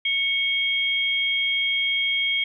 sine tone pair together, 2217 / 3240 Hz, C#7 / G#7, 0 / -43 cents, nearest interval perfect fifth, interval 657 cents, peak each -23 dBFS, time 0.05-2.44 s, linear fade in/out 5 ms, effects none

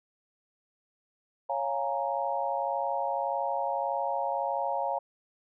sine chord, Bb minor seventh, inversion first, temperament equal, 554.4 / 698.5 / 830.6 / 932.3 Hz, Db5 / F5 / Ab5 / Bb5, 0 / 0 / 0 / 0 cents, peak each -33 dBFS, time 1.49-4.99 s, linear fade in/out 10 ms, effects none

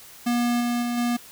square tone with level steps, 240 Hz, B3, 49 cents flat, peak -21 / -23 / -25 / -22 dBFS, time 0.26-1.17 s, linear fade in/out 10 ms, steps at 0.6 / 0.82 / 0.97 s, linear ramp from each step 10 ms, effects white hiss -46 dBFS RMS until 1.31 s

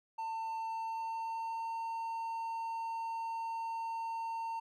triangle tone with pitch glide, 898 to 910 Hz, A5 to A#5, +35 to -42 cents, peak -34 dBFS, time 0.18-4.6 s, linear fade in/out 10 ms, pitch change +23 cents, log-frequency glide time 0.57-1.76 s, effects none

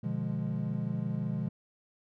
triangle chord, B diminished seventh, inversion none, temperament equal with one note detuned, 123.47 / 149.57 / 174.61 / 207.7 Hz, B2 / D3 / F3 / Ab3, 0 / +32 / 0 / 0 cents, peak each -34 dBFS, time 0.03-1.49 s, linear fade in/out 10 ms, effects none

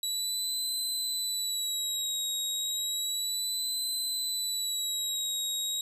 25% pulse tone with vibrato, 3913 Hz, B7, 17 cents flat, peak -25 dBFS, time 0.03-5.81 s, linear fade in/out 2 ms, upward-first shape sine, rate 0.32 Hz, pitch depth 54 cents each way, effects none

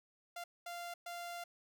sawtooth tone bursts at uneven times, 694 Hz, F5, 11 cents flat, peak -39 dBFS, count 3, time 0.36-0.44 / 0.66-0.94 / 1.06-1.44 s, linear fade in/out 5 ms, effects none

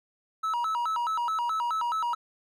triangle tone with vibrato, 1115 Hz, C#6, 10 cents sharp, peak -24 dBFS, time 0.43-2.15 s, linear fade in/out 10 ms, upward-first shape square, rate 4.7 Hz, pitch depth 270 cents each way, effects none

